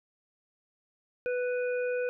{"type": "harmonic tone", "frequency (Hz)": 494.9, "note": "B4", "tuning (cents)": 4, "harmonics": [1, 3, 5], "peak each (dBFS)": [-28, -38, -42], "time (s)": [1.26, 2.09], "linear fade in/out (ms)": 0, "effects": []}